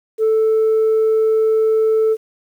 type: tone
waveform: sine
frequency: 440 Hz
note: A4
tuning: in tune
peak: -10 dBFS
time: 0.18-2.17 s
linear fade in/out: 50 ms
effects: tanh soft clip ceiling -10 dBFS + 8-bit